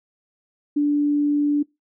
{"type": "tone", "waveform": "sine", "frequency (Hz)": 291.8, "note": "D4", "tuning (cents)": -11, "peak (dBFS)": -16, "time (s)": [0.76, 1.63], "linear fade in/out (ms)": 10, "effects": ["noise-tail reverb RT60 0.2 s tail -23 dB re dry"]}